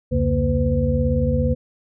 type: tone cluster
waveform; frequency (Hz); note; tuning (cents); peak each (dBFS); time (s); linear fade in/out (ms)
sine; 68.5 / 86.3 / 140.5 / 233.7 / 506; C#2 / F2 / C#3 / A#3 / B4; -20 / -20 / +24 / +5 / +42; -23; 0.11-1.55; 20
effects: none